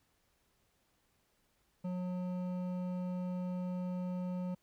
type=tone with hard clipping; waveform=sine; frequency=181 Hz; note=F#3; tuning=38 cents flat; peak=-37 dBFS; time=1.84-4.55 s; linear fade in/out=10 ms; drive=10 dB; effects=pink hiss -75 dBFS RMS until 4.62 s